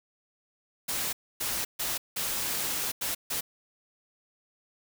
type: noise bursts at uneven times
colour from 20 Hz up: white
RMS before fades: -31 dBFS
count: 6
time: 0.88-1.13 / 1.4-1.65 / 1.79-1.98 / 2.16-2.92 / 3.01-3.15 / 3.3-3.41 s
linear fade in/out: 10 ms
effects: none